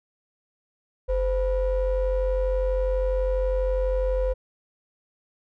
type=ring-modulated tone; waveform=triangle; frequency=233.9 Hz; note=A#3; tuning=6 cents sharp; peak=-16 dBFS; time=1.08-4.34 s; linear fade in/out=20 ms; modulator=280 Hz; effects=none